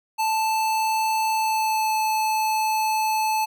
square tone with pitch glide, 879 to 869.9 Hz, A5 to A5, -2 to -20 cents, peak -21 dBFS, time 0.18-3.46 s, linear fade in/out 20 ms, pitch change -18 cents, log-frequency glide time 1.33-1.96 s, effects none

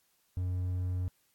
triangle tone, 90.8 Hz, F#2, 32 cents flat, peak -28 dBFS, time 0.37-1.08 s, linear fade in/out 0 ms, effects white hiss -72 dBFS RMS until 1.34 s + AAC 64 kbps

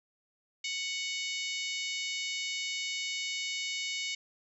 harmonic tone, 740 Hz, F#5, in tune, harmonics 3 / 4 / 5 / 6 / 7 / 8 / 9 / 10, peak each -37 / -39 / -41 / -43 / -44 / -45 / -46 / -47 dBFS, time 0.64-4.15 s, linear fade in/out 5 ms, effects none

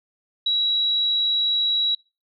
sine tone, 3886 Hz, B7, 29 cents flat, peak -18 dBFS, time 0.46-1.95 s, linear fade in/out 5 ms, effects noise-tail reverb RT60 0.3 s tail -24 dB re dry

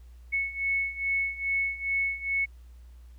sine beating tone pair, 2203 / 2205.4 Hz, C#7 / C#7, -11 / -9 cents, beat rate 2.4 Hz, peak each -31 / -28 dBFS, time 0.32-2.46 s, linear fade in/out 20 ms, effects added 60 Hz sine -46 dBFS peak until 3.18 s + pink hiss -67 dBFS RMS until 3.18 s

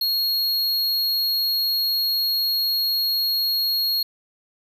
square tone, 4296 Hz, C8, 45 cents sharp, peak -20 dBFS, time 0.01-4.03 s, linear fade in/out 5 ms, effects none

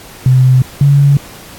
sine tone pair in turn, 128.7 / 141.46 Hz, C3 / C#3, -28 / +35 cents, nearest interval major second, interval 163 cents, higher second, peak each -4 dBFS, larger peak neither, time 0.26-0.62 / 0.81-1.17 s, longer neither, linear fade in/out 2 ms, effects pink hiss -34 dBFS RMS until 1.58 s + AAC 64 kbps

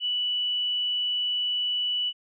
sine tone, 2960 Hz, F#7, in tune, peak -24 dBFS, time 0-2.13 s, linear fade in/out 50 ms, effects none

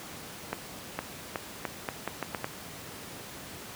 accelerating click train, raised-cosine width 0.5 ms, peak -15 dBFS, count 9, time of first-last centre 0.53-2.444 s, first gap 460 ms, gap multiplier 0.8, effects pink hiss -43 dBFS RMS until 3.75 s + high-pass 100 Hz 12 dB/octave

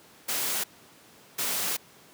white noise bursts at uneven times, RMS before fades -29 dBFS, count 2, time 0.28-0.64 / 1.38-1.77 s, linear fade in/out 10 ms, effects pink hiss -54 dBFS RMS until 2.13 s + high-pass 150 Hz 12 dB/octave

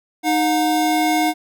square tone pair together, 309.8 / 722.5 Hz, D#4 / F#5, -7 / -41 cents, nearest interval octave + minor third, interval 1466 cents, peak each -19 / -19 dBFS, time 0.23-1.34 s, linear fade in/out 50 ms, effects none

